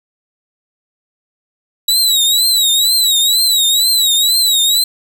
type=tone with vibrato; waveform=sawtooth; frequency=3889 Hz; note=B7; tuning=27 cents flat; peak=-7 dBFS; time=1.88-4.84 s; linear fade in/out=5 ms; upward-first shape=triangle; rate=2.1 Hz; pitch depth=130 cents each way; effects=none